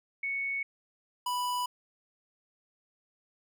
sine / square tone pair in turn, 2217 / 987.6 Hz, C#7 / B5, 0 / 0 cents, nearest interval octave + major second, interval 1400 cents, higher first, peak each -30 / -30 dBFS, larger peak neither, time 0.23-0.63 / 1.26-1.66 s, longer neither, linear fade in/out 5 ms, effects none

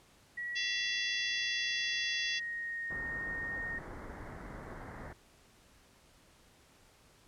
sine tone with pitch glide, 1927 to 1850.6 Hz, B6 to A#6, -43 to -13 cents, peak -36 dBFS, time 0.37-3.79 s, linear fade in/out 10 ms, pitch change -70 cents, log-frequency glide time 1.2-2.98 s
harmonic tone, 678 Hz, E5, 49 cents sharp, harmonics 3 / 4 / 5 / 6 / 7 / 8 / 9, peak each -44 / -39 / -37 / -48 / -41 / -47 / -46 dBFS, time 0.55-2.4 s, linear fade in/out 20 ms
pink low-pass noise, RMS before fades -46 dBFS, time 2.9-5.13 s, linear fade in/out 5 ms, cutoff 2100 Hz, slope 96 dB/octave
effects pink hiss -63 dBFS RMS until 7.27 s + low-pass 11000 Hz 12 dB/octave

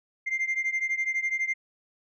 sine beating tone pair, 2093 / 2105 Hz, C7 / C7, 0 / +10 cents, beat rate 12 Hz, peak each -26 / -28 dBFS, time 0.26-1.54 s, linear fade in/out 20 ms, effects tanh soft clip ceiling -22 dBFS

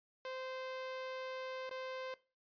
sawtooth tone with dropouts, 519 Hz, C5, 14 cents flat, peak -38 dBFS, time 0.25-2.14 s, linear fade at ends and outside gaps 1 ms, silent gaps 1.693-1.711 s, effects noise-tail reverb RT60 0.3 s tail -18 dB re dry + resampled to 11025 Hz

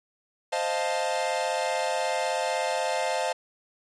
45% pulse chord, F dominant seventh, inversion second, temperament equal, 523.3 / 622.3 / 698.5 / 880 Hz, C5 / Eb5 / F5 / A5, 0 / 0 / 0 / 0 cents, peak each -31 dBFS, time 0.52-3.33 s, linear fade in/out 10 ms, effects resampled to 22050 Hz

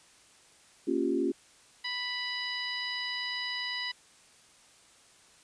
sine chord, G half-diminished seventh, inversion first, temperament equal, 233.1 / 277.2 / 349.2 / 392 Hz, Bb3 / Db4 / F4 / G4, 0 / 0 / 0 / 0 cents, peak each -35 / -30 / -30 / -33 dBFS, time 0.87-1.32 s, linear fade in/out 10 ms
harmonic tone, 987.8 Hz, B5, in tune, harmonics 1 / 2 / 3 / 4 / 5, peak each -44 / -36 / -39 / -39 / -39 dBFS, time 1.84-3.92 s, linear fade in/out 10 ms
effects white hiss -59 dBFS RMS until 5.43 s + resampled to 22050 Hz

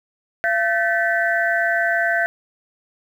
sine tone cluster, 681 / 1532 / 1759 / 1956 Hz, F5 / G6 / A6 / B6, -44 / -40 / -1 / -17 cents, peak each -21 / -20 / -24 / -27 dBFS, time 0.44-2.26 s, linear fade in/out 0 ms, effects 8-bit

